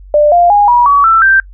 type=tone with pitch steps; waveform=sine; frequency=594 / 698.3 / 820.9 / 965 / 1134.4 / 1333.5 / 1567.6 Hz; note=D5 / F5 / G#5 / B5 / C#6 / E6 / G6; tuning=+20 / 0 / -20 / -40 / +40 / +20 / 0 cents; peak=-4 dBFS; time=0.14-1.4 s; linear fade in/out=2 ms; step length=180 ms; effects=noise-tail reverb RT60 0.1 s tail -24 dB re dry + added 47 Hz sine -31 dBFS peak until 1.53 s